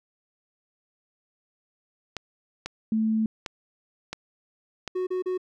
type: clicks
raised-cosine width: 0.2 ms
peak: -15 dBFS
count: 5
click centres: 2.167 / 2.66 / 3.462 / 4.13 / 4.877 s
type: tone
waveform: sine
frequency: 220 Hz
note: A3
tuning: in tune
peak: -21 dBFS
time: 2.92-3.26 s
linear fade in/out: 2 ms
type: tone bursts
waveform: triangle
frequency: 368.1 Hz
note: F#4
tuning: 9 cents flat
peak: -23 dBFS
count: 3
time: 4.95-5.378 s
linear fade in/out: 10 ms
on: 120 ms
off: 34 ms
effects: none